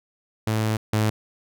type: tone pair in turn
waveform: sawtooth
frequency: 109.3 / 107.98 Hz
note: A2 / A2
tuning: -11 / -32 cents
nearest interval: unison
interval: 21 cents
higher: first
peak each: -17 / -15 dBFS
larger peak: second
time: 0.47-0.77 / 0.93-1.1 s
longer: first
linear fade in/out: 5 ms
effects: none